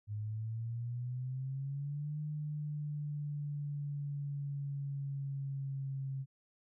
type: exponential two-way sweep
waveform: sine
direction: up then down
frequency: 103.83 to 151.1 to 134.6 Hz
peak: -36 dBFS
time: 0.07-6.26 s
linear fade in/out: 50 ms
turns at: 2.18 s
effects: none